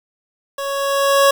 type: tone with level ramp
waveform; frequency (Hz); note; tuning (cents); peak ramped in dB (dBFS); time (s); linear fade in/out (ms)
25% pulse; 555; C#5; +2; -19 to -5; 0.58-1.31; 5
effects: 7-bit